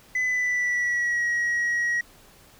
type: tone with pitch glide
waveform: sine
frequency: 2009 to 1902.8 Hz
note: B6 to A#6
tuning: +29 to +35 cents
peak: -19 dBFS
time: 0.15-2.01 s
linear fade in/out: 5 ms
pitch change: -94 cents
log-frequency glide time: 0.25-1.25 s
effects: tanh soft clip ceiling -21 dBFS + pink hiss -53 dBFS RMS until 2.59 s